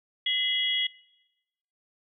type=tone cluster; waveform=sine; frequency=2031 / 2904 / 3325 Hz; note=B6 / F#7 / G#7; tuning=+48 / -33 / +1 cents; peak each=-31 / -32 / -25 dBFS; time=0.26-0.87 s; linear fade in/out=5 ms; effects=noise-tail reverb RT60 1.0 s tail -22 dB re dry